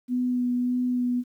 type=tone with vibrato; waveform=sine; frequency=247.6 Hz; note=B3; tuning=5 cents sharp; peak=-22 dBFS; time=0.08-1.24 s; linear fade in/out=50 ms; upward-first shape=sine; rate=1.7 Hz; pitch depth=13 cents each way; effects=10-bit